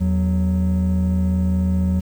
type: tone pair together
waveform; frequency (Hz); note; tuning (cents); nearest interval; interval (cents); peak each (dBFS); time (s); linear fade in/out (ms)
triangle; 81.32 / 185; E2 / F#3; -23 / 0; octave + major second; 1423; -16; 0-2.01; 20
effects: tanh soft clip ceiling -9 dBFS + 8-bit